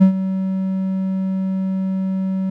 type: tone with ADSR envelope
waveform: triangle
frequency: 190 Hz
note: F#3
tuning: 46 cents sharp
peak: -3 dBFS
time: 0-2.5 s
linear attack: 21 ms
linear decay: 100 ms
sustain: -13 dB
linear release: 6 ms
effects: none